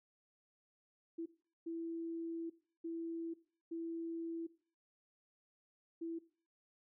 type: tone bursts at uneven times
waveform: sine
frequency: 331.6 Hz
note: E4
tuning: 10 cents sharp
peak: -39 dBFS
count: 5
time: 1.18-1.26 / 1.66-2.5 / 2.84-3.34 / 3.71-4.47 / 6.01-6.19 s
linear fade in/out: 10 ms
effects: noise-tail reverb RT60 0.4 s tail -18 dB re dry